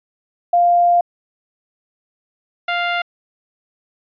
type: tone pair in turn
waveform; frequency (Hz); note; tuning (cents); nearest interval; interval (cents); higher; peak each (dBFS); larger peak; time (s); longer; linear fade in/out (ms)
sine / 15% pulse; 698.5 / 698.5; F5 / F5; 0 / 0; unison; 0; neither; -10 / -11; first; 0.53-1.01 / 2.68-3.02; first; 5
effects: resampled to 11025 Hz